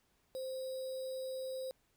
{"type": "tone with sample-and-hold", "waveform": "sine", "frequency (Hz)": 522, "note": "C5", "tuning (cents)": -4, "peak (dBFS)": -38, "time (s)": [0.35, 1.71], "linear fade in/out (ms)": 0, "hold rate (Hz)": 4410, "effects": ["pink hiss -75 dBFS RMS until 1.96 s"]}